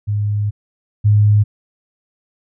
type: tone pair in turn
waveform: sine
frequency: 103.83 / 104.55 Hz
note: G#2 / G#2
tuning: 0 / +12 cents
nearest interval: unison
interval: 12 cents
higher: second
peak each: -15 / -8 dBFS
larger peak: second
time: 0.07-0.51 / 1.04-1.44 s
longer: first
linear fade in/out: 20 ms
effects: none